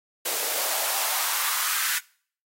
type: noise with high-pass filter sweep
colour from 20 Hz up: white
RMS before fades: -26 dBFS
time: 0.25-1.99 s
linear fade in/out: 10 ms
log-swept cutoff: 440 to 1600 Hz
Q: 2.4
effects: noise-tail reverb RT60 0.5 s tail -23 dB re dry + AAC 48 kbps